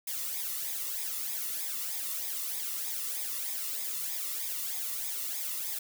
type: noise with flanger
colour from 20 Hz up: blue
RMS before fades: -35 dBFS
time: 0.07-5.79 s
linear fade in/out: 5 ms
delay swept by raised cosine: 0.68 to 1.3 ms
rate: 3.2 Hz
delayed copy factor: -0.7
effects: none